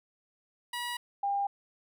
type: tone pair in turn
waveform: 15% pulse / sine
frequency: 966 / 801.1 Hz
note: B5 / G5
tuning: -39 / +37 cents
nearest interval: minor third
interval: 324 cents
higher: first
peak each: -27 dBFS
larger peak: neither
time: 0.73-0.97 / 1.23-1.47 s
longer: neither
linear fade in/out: 5 ms
effects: none